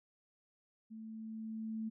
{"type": "tone with level ramp", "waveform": "sine", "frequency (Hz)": 220.9, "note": "A3", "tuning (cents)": 7, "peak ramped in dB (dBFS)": [-46, -36], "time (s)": [0.9, 1.9], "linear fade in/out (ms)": 20, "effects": []}